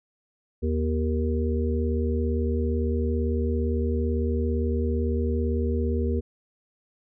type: harmonic tone with a mistuned harmonic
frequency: 77.78 Hz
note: D#2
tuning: in tune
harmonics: 1 / 3 / 5 / 6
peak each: -24 / -29 / -31 / -32 dBFS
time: 0.62-6.21 s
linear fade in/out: 20 ms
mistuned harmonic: 3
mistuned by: +39 cents
effects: none